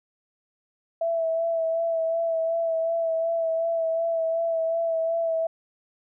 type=tone with vibrato; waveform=sine; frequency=659.3 Hz; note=E5; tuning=in tune; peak=-22 dBFS; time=1.01-5.47 s; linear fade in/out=5 ms; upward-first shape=sine; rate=2.7 Hz; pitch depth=25 cents each way; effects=none